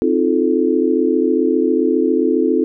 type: chord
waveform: sine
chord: F dominant seventh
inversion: second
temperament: just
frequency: 261.9 / 314.3 / 349.2 / 436.5 Hz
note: C4 / Eb4 / F4 / A4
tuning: +2 / +18 / 0 / -14 cents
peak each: -18 dBFS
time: 0.02-2.64 s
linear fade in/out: 0 ms
effects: none